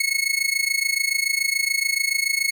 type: tone with amplitude modulation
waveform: sawtooth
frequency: 2189 Hz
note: C#7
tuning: 22 cents flat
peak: -13 dBFS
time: 0-2.51 s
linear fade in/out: 5 ms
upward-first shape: sine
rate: 27 Hz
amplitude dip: 85%
effects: none